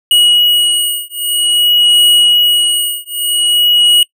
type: beating tone pair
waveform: square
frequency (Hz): 2907 / 2907.51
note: F#7 / F#7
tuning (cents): -31 / -31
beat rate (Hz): 0.51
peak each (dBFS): -12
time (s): 0.11-4.03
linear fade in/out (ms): 2
effects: noise-tail reverb RT60 0.1 s tail -24 dB re dry